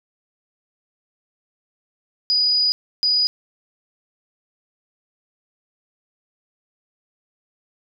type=tone bursts at uneven times; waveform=sine; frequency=4932 Hz; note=D#8; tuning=16 cents flat; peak=-15 dBFS; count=2; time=2.3-2.72 / 3.03-3.27 s; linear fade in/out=0 ms; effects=none